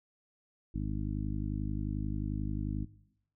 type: harmonic tone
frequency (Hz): 51.3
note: G#1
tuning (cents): -21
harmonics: 1 / 2 / 3 / 4 / 5 / 6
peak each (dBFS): -35 / -38 / -40 / -41 / -42 / -43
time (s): 0.74-2.85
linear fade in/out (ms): 10
effects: noise-tail reverb RT60 0.8 s tail -19 dB re dry